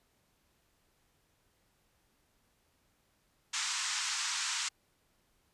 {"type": "band-pass noise", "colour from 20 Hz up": "white", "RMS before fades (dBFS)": -35, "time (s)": [3.53, 4.69], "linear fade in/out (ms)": 10, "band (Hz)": [920, 7900], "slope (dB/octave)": 48, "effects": ["pink hiss -73 dBFS RMS until 5.53 s", "resampled to 32000 Hz"]}